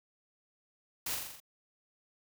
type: noise with echo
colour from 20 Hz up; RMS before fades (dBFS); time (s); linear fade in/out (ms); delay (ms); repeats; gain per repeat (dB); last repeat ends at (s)
white; -36; 1.06-1.15; 5; 42; 6; -3; 1.402
effects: none